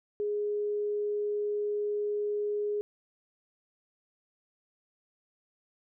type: tone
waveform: sine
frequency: 415.3 Hz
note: G#4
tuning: in tune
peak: -28 dBFS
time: 0.2-2.81 s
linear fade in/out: 0 ms
effects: none